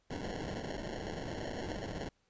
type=noise with sample-and-hold; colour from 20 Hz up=violet; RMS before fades=-40 dBFS; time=0.1-2.09 s; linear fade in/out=5 ms; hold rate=1225 Hz; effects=pink hiss -75 dBFS RMS until 2.29 s + resampled to 16000 Hz